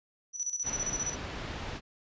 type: tone with tremolo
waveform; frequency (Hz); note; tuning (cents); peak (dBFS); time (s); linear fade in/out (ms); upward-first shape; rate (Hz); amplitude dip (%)
sine; 5920; F#8; 0; -29; 0.33-1.16; 50; square; 15; 70
type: low-pass noise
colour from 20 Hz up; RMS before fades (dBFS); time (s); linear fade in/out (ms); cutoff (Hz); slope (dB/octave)
pink; -39; 0.63-1.81; 50; 4000; 12
effects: resampled to 16000 Hz